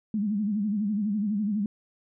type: tone with vibrato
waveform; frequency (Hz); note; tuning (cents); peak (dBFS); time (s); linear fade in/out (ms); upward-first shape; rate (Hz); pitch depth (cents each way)
sine; 207.7; G#3; 0; -24; 0.14-1.66; 2; sine; 12; 100
effects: none